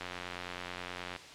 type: click train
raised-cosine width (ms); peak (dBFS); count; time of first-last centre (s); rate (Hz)
0.3; -23; 104; 0.01-1.162; 89.4
effects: white hiss -49 dBFS RMS until 1.34 s + low-pass 5000 Hz 12 dB/octave